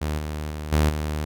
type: tone with level steps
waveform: sawtooth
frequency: 76 Hz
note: D#2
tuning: 40 cents flat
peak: -20 / -24 / -26 / -13 / -21 dBFS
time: 0.01-1.25 s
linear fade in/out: 10 ms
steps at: 0.18 / 0.5 / 0.72 / 0.89 s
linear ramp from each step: 10 ms
effects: none